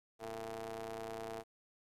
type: ring-modulated tone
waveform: sawtooth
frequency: 109.6 Hz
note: A2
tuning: 6 cents flat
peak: -35 dBFS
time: 0.19-1.44 s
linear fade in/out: 50 ms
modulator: 563 Hz
effects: resampled to 32000 Hz + 12-bit